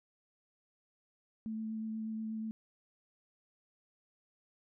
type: tone with vibrato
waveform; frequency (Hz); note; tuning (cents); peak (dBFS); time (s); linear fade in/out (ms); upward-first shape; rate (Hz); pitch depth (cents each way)
sine; 220; A3; 0; -36; 1.46-2.51; 0; triangle; 8.3; 14
effects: none